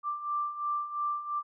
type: beating tone pair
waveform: sine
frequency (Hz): 1177 / 1179.9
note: D6 / D6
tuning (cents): +3 / +8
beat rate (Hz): 2.9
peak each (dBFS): -36 / -31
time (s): 0.03-1.43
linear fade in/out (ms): 50
effects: none